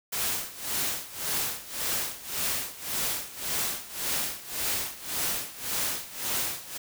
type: noise with tremolo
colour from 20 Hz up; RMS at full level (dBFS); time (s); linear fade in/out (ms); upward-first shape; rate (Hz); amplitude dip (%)
white; -28; 0.12-6.78; 10; sine; 1.8; 85
effects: none